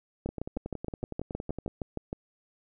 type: two click trains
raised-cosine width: 2 ms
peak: -22 / -19 dBFS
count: 16 / 13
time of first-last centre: 0.29-1.679 / 0.26-2.129 s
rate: 10.8 / 6.42 Hz
effects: none